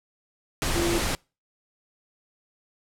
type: tone in noise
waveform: sine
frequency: 341.8 Hz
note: F4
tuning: 37 cents flat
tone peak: -24 dBFS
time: 0.76-0.98 s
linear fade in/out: 0 ms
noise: pink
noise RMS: -26 dBFS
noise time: 0.62-1.15 s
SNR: -1 dB
effects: noise-tail reverb RT60 0.3 s tail -26 dB re dry + low-pass 11000 Hz 12 dB/octave